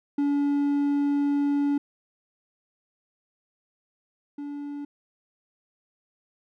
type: tone pair in turn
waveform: triangle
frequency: 285.6 / 287.9 Hz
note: D4 / D4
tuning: -48 / -34 cents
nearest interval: unison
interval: 14 cents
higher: second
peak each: -19 / -30 dBFS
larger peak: first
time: 0.18-1.78 / 4.38-4.85 s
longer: first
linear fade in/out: 5 ms
effects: none